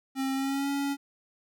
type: tone with pitch glide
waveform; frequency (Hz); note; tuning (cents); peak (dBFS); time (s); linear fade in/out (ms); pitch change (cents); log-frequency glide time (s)
square; 267.6 to 280.1; C4 to C#4; +39 to +18; -28; 0.15-0.97; 50; +79; 0.34-0.69
effects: none